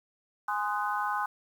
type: chord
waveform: sine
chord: Ab dominant seventh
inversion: none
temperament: just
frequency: 830.6 / 1038.3 / 1245.9 / 1495.1 Hz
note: Ab5 / C6 / Eb6 / Gb6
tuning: 0 / -14 / +2 / +18 cents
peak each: -32 / -33 / -34 / -35 dBFS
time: 0.48-1.26 s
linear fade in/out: 5 ms
effects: 9-bit